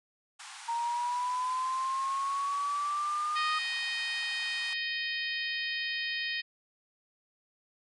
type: band-pass noise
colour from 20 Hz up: pink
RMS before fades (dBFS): -47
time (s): 0.39-4.74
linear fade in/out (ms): 10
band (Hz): 770 to 10000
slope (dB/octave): 96
type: linear sweep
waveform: sine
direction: up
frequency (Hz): 927 to 1244.5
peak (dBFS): -29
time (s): 0.68-3.59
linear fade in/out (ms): 10
type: harmonic tone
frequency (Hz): 622.3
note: D#5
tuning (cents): 0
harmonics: 3 / 4 / 5 / 6 / 7 / 8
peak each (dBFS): -35 / -37 / -39 / -41 / -42 / -43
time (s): 3.35-6.42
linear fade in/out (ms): 20
effects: none